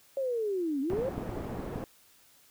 sine linear two-way sweep, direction down then up, 554.4 to 261.6 to 554.4 Hz, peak -28 dBFS, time 0.17-1.09 s, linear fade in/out 2 ms, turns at 0.81 s
white low-pass noise, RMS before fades -38 dBFS, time 0.9-1.84 s, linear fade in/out 0 ms, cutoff 490 Hz, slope 12 dB/octave
clicks, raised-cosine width 3 ms, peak -22 dBFS, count 7, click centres 0.935 / 0.99 / 1.18 / 1.293 / 1.374 / 1.594 / 1.758 s
effects white hiss -61 dBFS RMS until 2.5 s

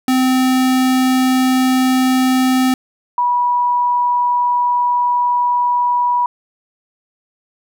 square / sine tone pair in turn, 258 / 974.1 Hz, C4 / B5, -24 / -24 cents, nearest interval octave + major seventh, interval 2300 cents, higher second, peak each -12 dBFS, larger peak neither, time 0.08-2.74 / 3.18-6.26 s, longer second, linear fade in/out 2 ms, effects none

